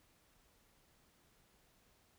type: silence
effects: pink hiss -71 dBFS RMS until 2.18 s